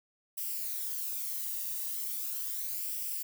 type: noise with flanger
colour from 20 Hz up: violet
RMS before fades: -36 dBFS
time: 0.37-3.23 s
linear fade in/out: 10 ms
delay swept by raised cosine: 0.37 to 1.07 ms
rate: 0.38 Hz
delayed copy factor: +0.5
effects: none